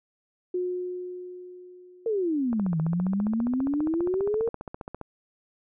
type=tone with exponential decay; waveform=sine; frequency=361.3 Hz; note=F#4; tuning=41 cents flat; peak=-24 dBFS; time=0.54-2.89 s; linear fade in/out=5 ms; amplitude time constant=510 ms
type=exponential two-way sweep; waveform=sine; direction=down then up; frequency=468 to 155.56 to 468 Hz; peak=-23 dBFS; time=2.06-4.49 s; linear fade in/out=2 ms; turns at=2.79 s
type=click train; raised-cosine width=1 ms; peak=-22 dBFS; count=38; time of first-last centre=2.53-5.013 s; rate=14.9 Hz
effects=none